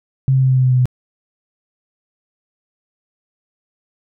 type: tone with pitch steps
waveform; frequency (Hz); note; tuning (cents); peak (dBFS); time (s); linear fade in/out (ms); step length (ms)
sine; 133.2 / 132.13 / 131.06 / 130.01 / 128.96 / 127.92 / 126.89 / 125.87; C3 / C3 / C3 / C3 / C3 / C3 / B2 / B2; +31 / +17 / +3 / -11 / -25 / -39 / +47 / +33; -10; 0.28-0.856; 0; 72
effects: none